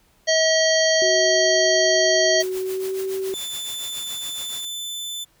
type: harmonic tone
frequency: 640 Hz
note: D#5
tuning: 49 cents sharp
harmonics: 1 / 3 / 5 / 7 / 9 / 10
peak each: -18 / -23 / -26 / -23 / -26 / -29 dBFS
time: 0.27-2.43 s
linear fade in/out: 20 ms
type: tone with pitch glide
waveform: sine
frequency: 370 to 382.4 Hz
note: F#4 to G4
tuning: 0 to -43 cents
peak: -23 dBFS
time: 1.02-3.34 s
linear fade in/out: 0 ms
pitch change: +57 cents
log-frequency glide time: 2.36-2.99 s
type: noise with tremolo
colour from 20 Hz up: white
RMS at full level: -35 dBFS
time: 2.4-4.65 s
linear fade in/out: 2 ms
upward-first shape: triangle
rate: 7.1 Hz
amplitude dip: 80%
type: tone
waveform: sawtooth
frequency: 3520 Hz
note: A7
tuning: in tune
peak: -25 dBFS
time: 3.33-5.25 s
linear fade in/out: 20 ms
effects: pink hiss -60 dBFS RMS until 5.4 s

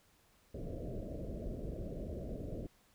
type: low-pass noise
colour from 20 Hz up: pink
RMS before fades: -42 dBFS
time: 0.54-2.67 s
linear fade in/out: 5 ms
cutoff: 660 Hz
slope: 96 dB/octave
effects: pink hiss -69 dBFS RMS until 2.94 s

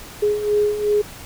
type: beating tone pair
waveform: sine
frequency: 414.9 / 417.6 Hz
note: G#4 / G#4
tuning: -2 / +10 cents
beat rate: 2.7 Hz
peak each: -23 / -17 dBFS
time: 0.22-1.02 s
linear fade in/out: 10 ms
effects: pink hiss -38 dBFS RMS until 1.25 s

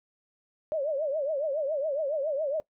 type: tone with vibrato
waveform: sine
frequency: 587.3 Hz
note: D5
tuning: in tune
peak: -26 dBFS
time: 0.72-2.6 s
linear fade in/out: 0 ms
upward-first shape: triangle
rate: 7.2 Hz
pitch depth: 190 cents each way
effects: noise-tail reverb RT60 0.1 s tail -20 dB re dry

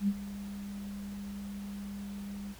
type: tone with ADSR envelope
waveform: sine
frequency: 200.7 Hz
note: G3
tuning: 41 cents sharp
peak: -23 dBFS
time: 0-2.55 s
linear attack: 80 ms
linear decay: 51 ms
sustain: -15 dB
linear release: 38 ms
effects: added 60 Hz sine -53 dBFS peak until 2.59 s + pink hiss -53 dBFS RMS until 2.59 s

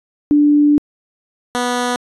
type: tone pair in turn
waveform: sine / 10% pulse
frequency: 293.7 / 245.5 Hz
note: D4 / B3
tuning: 0 / -10 cents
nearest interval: minor third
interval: 310 cents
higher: first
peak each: -8 dBFS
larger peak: neither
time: 0.31-0.78 / 1.55-1.96 s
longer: first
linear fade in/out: 0 ms
effects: resampled to 24000 Hz

